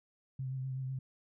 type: tone with vibrato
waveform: sine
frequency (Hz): 131.4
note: C3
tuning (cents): +8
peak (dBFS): -35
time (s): 0.39-0.99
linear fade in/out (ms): 5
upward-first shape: triangle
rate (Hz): 8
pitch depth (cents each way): 35
effects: none